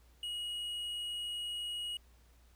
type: tone with tanh clipping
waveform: sine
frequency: 2897 Hz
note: F#7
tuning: 37 cents flat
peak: -38 dBFS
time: 0.23-1.97 s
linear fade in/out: 2 ms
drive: 7 dB
effects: added 60 Hz sine -61 dBFS peak until 2.55 s + pink hiss -69 dBFS RMS until 2.55 s